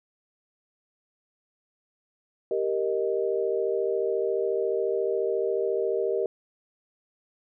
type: chord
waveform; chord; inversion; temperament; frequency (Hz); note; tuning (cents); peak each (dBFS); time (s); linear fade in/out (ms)
sine; Eb major; first; equal; 392 / 466.2 / 622.3; G4 / Bb4 / Eb5; 0 / 0 / 0; -27 / -27 / -31; 2.51-6.26; 2
effects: none